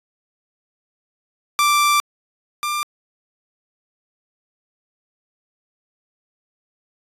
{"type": "tone pair in turn", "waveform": "sawtooth", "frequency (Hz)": [1174.7, 1190.4], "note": ["D6", "D6"], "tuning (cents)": [0, 23], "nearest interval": "unison", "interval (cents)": 23, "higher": "second", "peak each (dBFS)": [-10, -17], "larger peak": "first", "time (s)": [[1.59, 2], [2.63, 2.83]], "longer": "first", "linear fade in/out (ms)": 0, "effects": ["resampled to 32000 Hz"]}